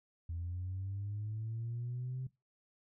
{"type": "linear sweep", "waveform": "sine", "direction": "up", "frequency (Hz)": [82.9, 130.81], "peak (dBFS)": -36, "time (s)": [0.29, 2.27], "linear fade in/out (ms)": 5, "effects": ["noise-tail reverb RT60 0.2 s tail -19 dB re dry", "tanh soft clip ceiling -33 dBFS"]}